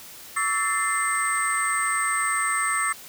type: tone cluster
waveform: sine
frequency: 1128 / 1312 / 1777 / 2082 / 8260 Hz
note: C#6 / E6 / A6 / C7 / C9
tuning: +30 / -9 / +17 / -9 / -23 cents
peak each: -28 dBFS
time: 0.36-2.93 s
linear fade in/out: 10 ms
effects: white hiss -43 dBFS RMS until 3.08 s